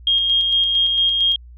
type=tone with tremolo; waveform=sine; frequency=3239 Hz; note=G#7; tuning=44 cents flat; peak=-13 dBFS; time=0.07-1.36 s; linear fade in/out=2 ms; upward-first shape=square; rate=4.4 Hz; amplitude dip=30%; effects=added 60 Hz sine -38 dBFS peak until 1.57 s